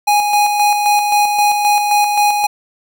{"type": "tone with tremolo", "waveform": "square", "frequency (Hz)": 828, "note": "G#5", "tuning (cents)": -5, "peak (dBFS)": -10, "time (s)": [0.07, 2.47], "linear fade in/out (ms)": 10, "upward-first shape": "square", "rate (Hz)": 3.8, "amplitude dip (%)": 40, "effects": []}